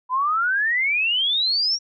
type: exponential sweep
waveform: sine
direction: up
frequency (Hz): 987.8 to 5720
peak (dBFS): -18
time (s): 0.09-1.79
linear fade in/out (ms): 50
effects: none